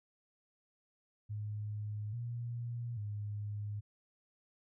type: tone with pitch steps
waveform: sine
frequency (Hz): 105.3 / 118.8 / 103.9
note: G#2 / A#2 / G#2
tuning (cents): +24 / +33 / +1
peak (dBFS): -37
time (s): 1.29-3.81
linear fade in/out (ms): 20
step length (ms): 840
effects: none